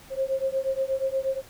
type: beating tone pair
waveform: sine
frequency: 530 / 538.4 Hz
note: C5 / C5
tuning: +22 / +49 cents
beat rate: 8.4 Hz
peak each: -27 dBFS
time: 0.1-1.42 s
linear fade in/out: 50 ms
effects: pink hiss -50 dBFS RMS until 1.49 s